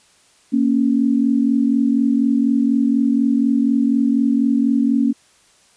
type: tone pair together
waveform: sine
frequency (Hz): 233.1 / 277.2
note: A#3 / C#4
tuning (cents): 0 / 0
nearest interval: minor third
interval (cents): 300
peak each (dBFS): -16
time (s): 0.52-5.13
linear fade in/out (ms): 20
effects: white hiss -54 dBFS RMS until 5.76 s + resampled to 22050 Hz